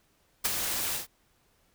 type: noise with ADSR envelope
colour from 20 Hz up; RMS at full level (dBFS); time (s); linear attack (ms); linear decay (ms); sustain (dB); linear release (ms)
white; -24; 0.44-1.07; 16; 18; -7; 130
effects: pink hiss -68 dBFS RMS until 1.74 s